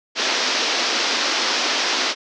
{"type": "band-pass noise", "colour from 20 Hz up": "white", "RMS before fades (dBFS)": -21, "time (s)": [0.15, 2.15], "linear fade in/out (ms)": 50, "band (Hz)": [240, 5800], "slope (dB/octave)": 48, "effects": []}